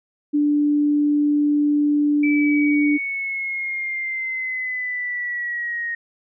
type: tone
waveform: sine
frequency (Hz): 293.7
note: D4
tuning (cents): 0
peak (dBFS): -15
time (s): 0.33-2.98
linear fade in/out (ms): 20
type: linear sweep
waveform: sine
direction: down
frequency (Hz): 2317 to 1864.7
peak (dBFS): -23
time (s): 2.23-5.95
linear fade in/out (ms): 5
effects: none